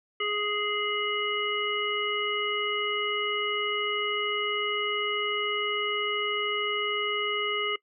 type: harmonic tone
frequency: 416.6 Hz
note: G#4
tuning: 5 cents sharp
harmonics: 1 / 3 / 5 / 7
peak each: -32 / -32 / -32 / -32 dBFS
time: 0.2-7.76 s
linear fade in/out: 5 ms
effects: noise-tail reverb RT60 0.1 s tail -21 dB re dry